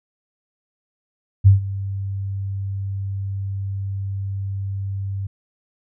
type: tone with ADSR envelope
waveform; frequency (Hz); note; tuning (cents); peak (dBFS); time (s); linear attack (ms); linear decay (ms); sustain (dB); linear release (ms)
sine; 98; G2; 0; -5; 1.44-5.27; 28; 130; -18; 7
effects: none